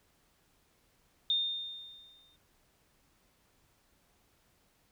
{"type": "tone with exponential decay", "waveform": "sine", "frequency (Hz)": 3640, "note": "A#7", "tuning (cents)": -42, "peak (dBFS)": -25, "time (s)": [1.3, 2.36], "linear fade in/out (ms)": 1, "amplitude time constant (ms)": 230, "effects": ["pink hiss -70 dBFS RMS until 4.91 s"]}